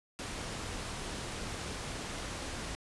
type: low-pass noise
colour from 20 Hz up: pink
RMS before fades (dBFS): -40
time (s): 0.19-2.75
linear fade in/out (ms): 0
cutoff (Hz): 9900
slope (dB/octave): 12
effects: resampled to 24000 Hz